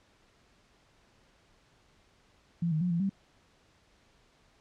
sine tone with pitch steps, 169.9 / 155.9 / 178.6 / 169.4 / 195.1 Hz, F3 / D#3 / F3 / E3 / G3, -47 / +4 / +39 / +48 / -8 cents, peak -26 dBFS, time 2.62-3.095 s, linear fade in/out 5 ms, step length 95 ms, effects pink hiss -65 dBFS RMS until 4.6 s + low-pass 6000 Hz 12 dB/octave

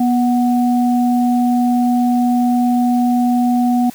sine tone pair together, 243.1 / 740 Hz, B3 / F#5, -27 / 0 cents, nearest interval octave + perfect fifth, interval 1927 cents, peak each -12 / -19 dBFS, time 0-3.9 s, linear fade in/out 5 ms, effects white hiss -40 dBFS RMS until 3.94 s

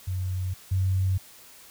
sine tone pair in turn, 92.5 / 94.28 Hz, F#2 / F#2, 0 / +33 cents, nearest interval unison, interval 33 cents, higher second, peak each -26 / -21 dBFS, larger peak second, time 0.07-0.54 / 0.71-1.18 s, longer neither, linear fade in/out 10 ms, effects white hiss -50 dBFS RMS until 1.7 s

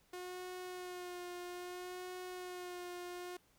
sawtooth tone with vibrato, 360 Hz, F#4, 47 cents flat, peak -40 dBFS, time 0.13-3.37 s, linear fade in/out 5 ms, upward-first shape sine, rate 0.61 Hz, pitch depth 24 cents each way, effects pink hiss -71 dBFS RMS until 3.58 s

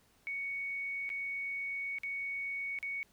sine tone with dropouts, 2228 Hz, C#7, 8 cents sharp, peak -35 dBFS, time 0.27-3.03 s, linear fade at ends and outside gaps 0 ms, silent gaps 1.092-1.101 / 1.985-2.034 / 2.788-2.828 s, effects pink hiss -68 dBFS RMS until 3.12 s

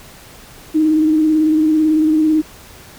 sine tone with vibrato, 311.2 Hz, D#4, in tune, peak -10 dBFS, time 0.74-2.42 s, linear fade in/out 20 ms, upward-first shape square, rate 18 Hz, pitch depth 25 cents each way, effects pink hiss -40 dBFS RMS until 2.98 s

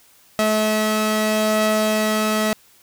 sawtooth tone pair together, 215.6 / 646 Hz, A3 / E5, -35 / -35 cents, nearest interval octave + perfect fifth, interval 1900 cents, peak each -16 dBFS, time 0.39-2.53 s, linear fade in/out 0 ms, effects white hiss -53 dBFS RMS until 2.82 s

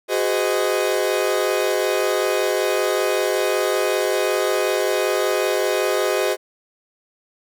40% pulse chord, Ab dominant seventh, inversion third, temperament equal with one note detuned, 370 / 415.3 / 512.5 / 622.3 Hz, Gb4 / Ab4 / C5 / Eb5, 0 / 0 / -36 / 0 cents, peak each -23 dBFS, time 0.08-6.37 s, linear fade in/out 50 ms, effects none

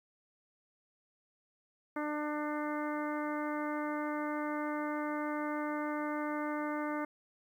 harmonic tone, 298.9 Hz, D4, 31 cents sharp, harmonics 1 / 2 / 3 / 4 / 5 / 6 / 7, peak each -36 / -40 / -42 / -42 / -45 / -49 / -48 dBFS, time 1.96-7.05 s, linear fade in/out 5 ms, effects 11-bit

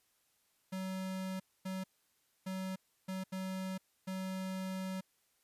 square tone bursts at uneven times, 188.5 Hz, F#3, 32 cents sharp, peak -38 dBFS, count 6, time 0.72-1.4 / 1.65-1.84 / 2.46-2.76 / 3.08-3.24 / 3.32-3.78 / 4.07-5.01 s, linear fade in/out 10 ms, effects white hiss -75 dBFS RMS until 5.43 s + resampled to 32000 Hz

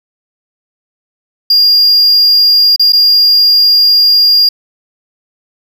triangle tone with dropouts, 4816 Hz, D8, 43 cents sharp, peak -3 dBFS, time 1.5-4.49 s, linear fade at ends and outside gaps 5 ms, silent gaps 2.762-2.795 / 2.923-2.931 s, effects none

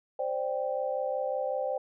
sine chord, C suspended second, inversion none, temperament just, 523.3 / 588.7 / 784.9 Hz, C5 / D5 / G5, 0 / +4 / +2 cents, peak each -31 / -33 / -35 dBFS, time 0.19-1.78 s, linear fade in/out 5 ms, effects none

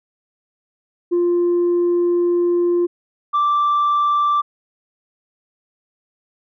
sine tone pair in turn, 349.2 / 1172.5 Hz, F4 / D6, 0 / -3 cents, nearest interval octave + major sixth, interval 2097 cents, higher second, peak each -12 dBFS, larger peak neither, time 1.11-2.87 / 3.33-4.42 s, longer first, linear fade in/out 20 ms, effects tanh soft clip ceiling -12 dBFS

